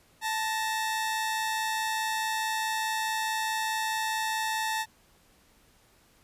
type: tone pair together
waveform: sawtooth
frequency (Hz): 880 / 1864.7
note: A5 / A#6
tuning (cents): 0 / 0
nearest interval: octave + minor second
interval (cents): 1300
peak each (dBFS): -25 / -31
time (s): 0.21-4.86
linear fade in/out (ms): 50
effects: pink hiss -62 dBFS RMS until 6.23 s + resampled to 32000 Hz